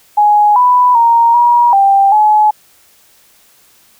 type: tone with pitch steps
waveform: sine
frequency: 834 / 991 / 931 / 957 / 789 / 850 Hz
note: G#5 / B5 / A#5 / A#5 / G5 / G#5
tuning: +7 / +6 / -2 / +45 / +11 / +40 cents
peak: -5 dBFS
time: 0.17-2.51 s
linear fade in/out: 10 ms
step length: 390 ms
effects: white hiss -48 dBFS RMS until 3.99 s